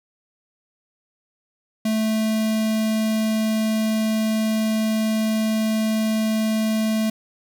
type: tone with notch filter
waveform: square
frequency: 218.9 Hz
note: A3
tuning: 9 cents flat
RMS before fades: -21 dBFS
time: 1.85-7.1 s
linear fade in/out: 5 ms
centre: 1300 Hz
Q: 1.4
effects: none